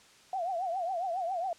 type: tone with vibrato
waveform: sine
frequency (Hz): 719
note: F#5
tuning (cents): -50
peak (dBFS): -30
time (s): 0.33-1.53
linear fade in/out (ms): 2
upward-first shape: triangle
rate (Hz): 7.3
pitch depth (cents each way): 170
effects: white hiss -58 dBFS RMS until 1.58 s + low-pass 7000 Hz 12 dB/octave